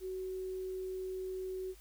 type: tone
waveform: sine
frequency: 374.1 Hz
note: F#4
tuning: 19 cents sharp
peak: -37 dBFS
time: 0-1.75 s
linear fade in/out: 50 ms
effects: added 50 Hz sine -56 dBFS peak until 1.8 s + white hiss -62 dBFS RMS until 1.8 s